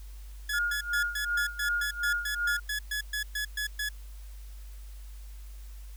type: tone bursts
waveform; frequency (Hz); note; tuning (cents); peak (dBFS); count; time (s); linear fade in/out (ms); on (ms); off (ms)
sawtooth; 1697; G#6; +37; -26; 16; 0.49-3.89; 5; 100; 120
type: tone with tremolo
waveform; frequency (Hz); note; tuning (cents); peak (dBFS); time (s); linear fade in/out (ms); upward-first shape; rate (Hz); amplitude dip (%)
sine; 1424; F6; +33; -25; 0.53-2.6; 10; sine; 2.7; 85
effects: added 50 Hz sine -41 dBFS peak until 5.96 s + white hiss -58 dBFS RMS until 5.96 s